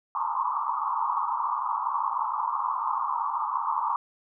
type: band-pass noise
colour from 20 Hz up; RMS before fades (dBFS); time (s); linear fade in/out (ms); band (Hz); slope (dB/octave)
pink; -28; 0.15-3.96; 2; 870 to 1200; 96
effects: none